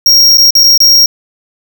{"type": "tone with dropouts", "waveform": "square", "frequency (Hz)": 5588, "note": "F8", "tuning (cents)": 0, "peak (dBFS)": -3, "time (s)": [0.06, 1.06], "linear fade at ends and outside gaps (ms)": 2, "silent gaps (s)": [[0.373, 0.381], [0.506, 0.552], [0.636, 0.639], [0.777, 0.803]], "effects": []}